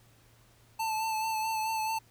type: tone with vibrato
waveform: square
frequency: 881 Hz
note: A5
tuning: 2 cents sharp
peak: -30 dBFS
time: 0.79-1.99 s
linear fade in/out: 10 ms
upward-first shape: sine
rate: 4.6 Hz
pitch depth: 27 cents each way
effects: added 115 Hz sine -62 dBFS peak until 2.1 s + pink hiss -63 dBFS RMS until 2.1 s